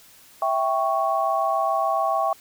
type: chord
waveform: sine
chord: C# diminished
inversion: first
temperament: equal with one note detuned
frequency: 657 / 784 / 1108.7 Hz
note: E5 / G5 / C#6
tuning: -6 / 0 / 0 cents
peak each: -24 dBFS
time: 0.42-2.33 s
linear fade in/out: 2 ms
effects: white hiss -51 dBFS RMS until 2.4 s